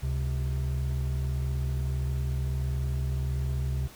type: tone pair together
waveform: triangle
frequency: 69.29 / 130.81 Hz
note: C#2 / C3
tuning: 0 / 0 cents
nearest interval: major seventh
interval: 1100 cents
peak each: -26 / -28 dBFS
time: 0.02-3.88 s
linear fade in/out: 20 ms
effects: tanh soft clip ceiling -17 dBFS + pink hiss -50 dBFS RMS until 3.95 s